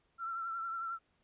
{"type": "tone with vibrato", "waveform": "sine", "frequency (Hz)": 1349, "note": "E6", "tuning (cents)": 40, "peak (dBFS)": -36, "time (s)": [0.18, 0.99], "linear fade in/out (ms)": 50, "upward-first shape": "triangle", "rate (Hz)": 11, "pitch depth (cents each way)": 49, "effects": ["pink hiss -75 dBFS RMS until 1.23 s", "resampled to 8000 Hz"]}